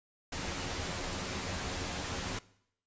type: noise with comb filter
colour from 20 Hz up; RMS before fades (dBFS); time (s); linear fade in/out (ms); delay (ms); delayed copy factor
pink; -37; 0.32-2.39; 5; 11; +0.6
effects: noise-tail reverb RT60 0.7 s tail -20 dB re dry + resampled to 16000 Hz